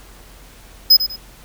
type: tone with echo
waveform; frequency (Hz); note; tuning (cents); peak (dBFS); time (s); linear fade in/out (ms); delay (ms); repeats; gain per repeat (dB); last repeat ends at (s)
square; 5060; D#8; +28; -6; 0.9-0.97; 10; 97; 2; -11; 1.164
effects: added 45 Hz sine -43 dBFS peak until 1.44 s + pink hiss -45 dBFS RMS until 1.44 s